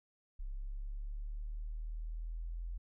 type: linear sweep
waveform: sine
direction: up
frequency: 33.32 to 42.89 Hz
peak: -38 dBFS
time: 0.39-2.78 s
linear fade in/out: 10 ms
effects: none